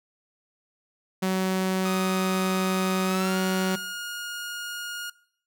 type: tone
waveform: sawtooth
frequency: 187.9 Hz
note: F#3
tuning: 27 cents sharp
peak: -19 dBFS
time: 1.22-3.76 s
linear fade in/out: 10 ms
type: tone with pitch glide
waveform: sawtooth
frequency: 1244.5 to 1429.6 Hz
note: D#6 to F6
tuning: 0 to +40 cents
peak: -28 dBFS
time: 1.85-5.1 s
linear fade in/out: 5 ms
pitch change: +240 cents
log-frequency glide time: 3.05-3.38 s
effects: noise-tail reverb RT60 0.6 s tail -21 dB re dry